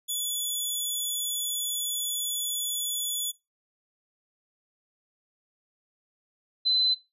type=tone pair in turn; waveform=10% pulse / sine; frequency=3429 / 4040 Hz; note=A7 / B7; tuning=-45 / +39 cents; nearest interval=minor third; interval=284 cents; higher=second; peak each=-20 dBFS; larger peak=neither; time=0.08-3.32 / 6.65-6.95 s; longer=first; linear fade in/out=20 ms; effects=noise-tail reverb RT60 0.2 s tail -18 dB re dry + resampled to 32000 Hz